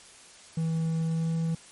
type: tone with pitch glide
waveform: triangle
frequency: 162.5 to 163.82 Hz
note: E3 to E3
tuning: -24 to -10 cents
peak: -23 dBFS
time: 0.57-1.55 s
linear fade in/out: 5 ms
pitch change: +14 cents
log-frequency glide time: 1.04-1.34 s
effects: white hiss -51 dBFS RMS until 1.71 s + MP3 48 kbps